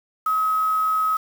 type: tone with quantisation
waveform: sine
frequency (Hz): 1276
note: D#6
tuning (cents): +43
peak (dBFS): -18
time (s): 0.26-1.17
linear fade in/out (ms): 5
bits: 6
effects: none